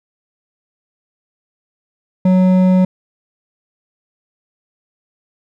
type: tone with hard clipping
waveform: triangle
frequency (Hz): 185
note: F#3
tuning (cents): 0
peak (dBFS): -10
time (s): 2.25-2.85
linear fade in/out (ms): 5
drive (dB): 12
effects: none